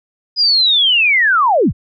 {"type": "linear sweep", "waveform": "sine", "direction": "down", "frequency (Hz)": [5000, 30.98], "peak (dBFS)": -9, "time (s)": [0.36, 1.73], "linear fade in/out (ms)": 50, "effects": []}